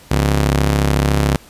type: ring-modulated tone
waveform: sawtooth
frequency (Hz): 103.83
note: G#2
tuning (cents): 0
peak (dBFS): -6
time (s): 0.11-1.36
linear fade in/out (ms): 0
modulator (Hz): 35
effects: pink hiss -44 dBFS RMS until 1.49 s + resampled to 32000 Hz